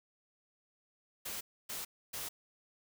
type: noise bursts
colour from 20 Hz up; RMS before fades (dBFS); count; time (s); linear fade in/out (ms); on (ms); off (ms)
white; -41; 3; 1.25-2.29; 10; 160; 280
effects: none